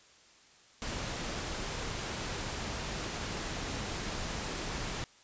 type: noise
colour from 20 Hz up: pink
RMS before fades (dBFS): -37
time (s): 0.82-5.04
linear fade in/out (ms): 0
effects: white hiss -60 dBFS RMS until 5.23 s + resampled to 16000 Hz